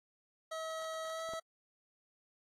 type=tone with pitch glide; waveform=25% pulse; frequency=642 to 650.6 Hz; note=E5 to E5; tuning=-46 to -23 cents; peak=-35 dBFS; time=0.51-1.4 s; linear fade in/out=10 ms; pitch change=+23 cents; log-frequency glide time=1.08-1.22 s
type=clicks; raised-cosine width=1 ms; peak=-41 / -32 dBFS; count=2; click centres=1.29 / 1.336 s
effects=low-pass 9000 Hz 12 dB/octave + AAC 64 kbps